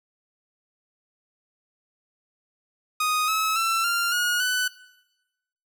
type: tone with pitch steps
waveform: sawtooth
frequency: 1244.5 / 1291.4 / 1340 / 1390.5 / 1442.8 / 1497.2 Hz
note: D#6 / E6 / E6 / F6 / F#6 / F#6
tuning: 0 / -36 / +28 / -8 / -44 / +20 cents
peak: -18 dBFS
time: 3-4.68 s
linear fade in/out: 5 ms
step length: 280 ms
effects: noise-tail reverb RT60 1.0 s tail -20 dB re dry